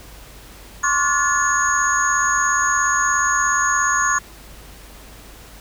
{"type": "tone cluster", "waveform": "sine", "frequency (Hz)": [1066, 1143, 1435, 1730, 6660], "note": ["C6", "D6", "F6", "A6", "G#8"], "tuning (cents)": [32, -47, 47, -30, 4], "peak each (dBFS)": -22, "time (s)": [0.83, 4.19], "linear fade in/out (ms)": 10, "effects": ["added 50 Hz sine -42 dBFS peak until 5.6 s", "pink hiss -43 dBFS RMS until 5.6 s"]}